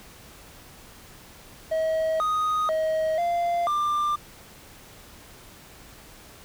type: tone with pitch steps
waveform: triangle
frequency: 639 / 1245 / 633 / 692 / 1190 Hz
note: D#5 / D#6 / D#5 / F5 / D6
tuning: +46 / +1 / +30 / -16 / +22 cents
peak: -20 dBFS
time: 1.71-4.16 s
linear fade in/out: 10 ms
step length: 490 ms
effects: pink hiss -48 dBFS RMS until 6.44 s